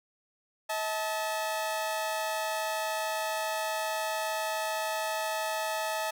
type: tone pair together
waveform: sawtooth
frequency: 639 / 871.8 Hz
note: D#5 / A5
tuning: +46 / -16 cents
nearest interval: perfect fourth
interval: 538 cents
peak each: -29 / -29 dBFS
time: 0.69-6.11 s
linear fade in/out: 10 ms
effects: none